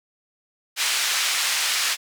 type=band-pass noise; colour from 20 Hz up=pink; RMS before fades=-23 dBFS; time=0.76-1.97 s; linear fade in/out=50 ms; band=1900 to 8700 Hz; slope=12 dB/octave; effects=none